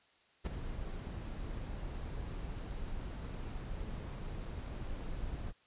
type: noise with ADSR envelope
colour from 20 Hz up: brown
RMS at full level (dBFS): -31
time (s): 0.44-5.53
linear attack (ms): 28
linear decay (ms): 5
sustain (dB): -10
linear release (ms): 39
effects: white hiss -68 dBFS RMS until 5.66 s + resampled to 8000 Hz